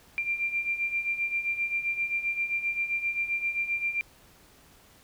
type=beating tone pair; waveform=sine; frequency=2370 / 2377.6 Hz; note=D7 / D7; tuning=+15 / +21 cents; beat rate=7.6 Hz; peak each=-33 / -28 dBFS; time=0.18-4.01 s; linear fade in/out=0 ms; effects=pink hiss -57 dBFS RMS until 5.03 s